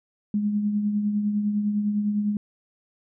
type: tone with tremolo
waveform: sine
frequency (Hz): 207.7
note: G#3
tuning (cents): 0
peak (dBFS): -19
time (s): 0.34-2.37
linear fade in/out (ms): 2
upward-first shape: triangle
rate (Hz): 9.9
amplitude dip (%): 50
effects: none